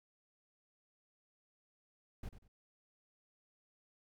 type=noise with echo; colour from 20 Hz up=brown; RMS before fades=-43 dBFS; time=2.23-2.29 s; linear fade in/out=5 ms; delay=95 ms; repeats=2; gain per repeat=-12 dB; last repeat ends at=2.48 s; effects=none